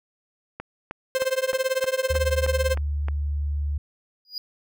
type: click train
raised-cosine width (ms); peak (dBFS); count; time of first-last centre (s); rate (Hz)
0.5; -18; 9; 0.6-3.084; 3.22
type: tone with tremolo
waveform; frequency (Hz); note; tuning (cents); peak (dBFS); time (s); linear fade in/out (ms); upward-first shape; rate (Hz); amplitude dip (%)
45% pulse; 523.3; C5; 0; -18; 1.15-2.75; 0; triangle; 18; 100
type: tone with pitch glide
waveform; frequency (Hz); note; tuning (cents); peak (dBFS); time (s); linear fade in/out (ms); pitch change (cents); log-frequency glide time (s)
sine; 74.6 to 72.69; D2 to D2; +28 to -17; -23; 2.1-3.78; 5; -45; 2.36-2.64
type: tone with exponential growth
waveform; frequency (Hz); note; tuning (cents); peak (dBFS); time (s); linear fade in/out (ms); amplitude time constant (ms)
triangle; 4900; D#8; -27; -24; 4.25-4.38; 1; 28
effects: none